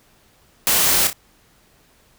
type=noise with echo; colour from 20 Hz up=white; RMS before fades=-17 dBFS; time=0.67-1.07 s; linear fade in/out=0 ms; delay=30 ms; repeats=2; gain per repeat=-8 dB; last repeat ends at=1.13 s; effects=pink hiss -56 dBFS RMS until 2.18 s